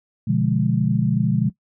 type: chord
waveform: sine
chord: B diminished seventh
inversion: none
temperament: equal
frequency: 123.47 / 146.83 / 174.61 / 207.7 Hz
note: B2 / D3 / F3 / Ab3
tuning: 0 / 0 / 0 / 0 cents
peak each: -22 dBFS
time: 0.27-1.5 s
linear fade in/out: 10 ms
effects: noise-tail reverb RT60 0.1 s tail -18 dB re dry